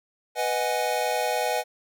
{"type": "chord", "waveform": "square", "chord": "G# minor seventh", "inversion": "first", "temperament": "equal", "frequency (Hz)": [493.9, 622.3, 740, 830.6], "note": ["B4", "D#5", "F#5", "G#5"], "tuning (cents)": [0, 0, 0, 0], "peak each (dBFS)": -30, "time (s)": [0.35, 1.64], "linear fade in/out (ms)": 50, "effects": []}